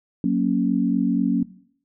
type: chord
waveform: sine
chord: F# major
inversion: none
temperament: equal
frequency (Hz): 185 / 233.1 / 277.2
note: F#3 / A#3 / C#4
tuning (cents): 0 / 0 / 0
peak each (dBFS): -22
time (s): 0.24-1.43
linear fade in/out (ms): 2
effects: noise-tail reverb RT60 0.6 s tail -18 dB re dry